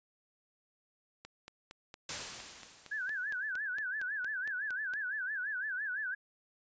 click train, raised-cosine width 0.2 ms, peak -30 dBFS, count 17, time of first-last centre 1.25-4.937 s, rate 4.34 Hz
white noise with exponential decay, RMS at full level -36 dBFS, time 2.09-3.52 s, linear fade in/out 2 ms, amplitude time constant 310 ms
sine tone with vibrato, 1603 Hz, G6, 38 cents sharp, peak -34 dBFS, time 2.91-6.15 s, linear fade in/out 10 ms, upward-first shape sine, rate 5.9 Hz, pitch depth 160 cents each way
effects resampled to 16000 Hz

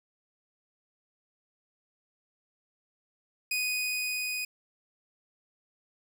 sawtooth tone with level ramp, 2489 Hz, D#7, in tune, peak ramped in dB -24 to -28 dBFS, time 3.51-4.45 s, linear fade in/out 5 ms, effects none

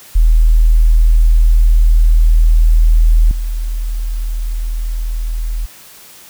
sine tone with level steps, 40.1 Hz, E1, 47 cents flat, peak -5 / -15 dBFS, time 0.15-5.66 s, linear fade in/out 10 ms, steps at 3.31 s, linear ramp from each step 2 ms, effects white hiss -39 dBFS RMS until 6.29 s

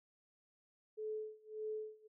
sine tone with tremolo, 431.7 Hz, A4, 33 cents flat, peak -38 dBFS, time 0.97-2.08 s, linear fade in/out 20 ms, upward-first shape sine, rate 1.7 Hz, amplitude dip 95%, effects none

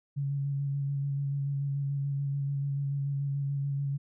sine tone with vibrato, 140 Hz, C#3, 18 cents sharp, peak -28 dBFS, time 0.16-3.98 s, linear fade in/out 20 ms, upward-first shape square, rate 6.9 Hz, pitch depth 15 cents each way, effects none

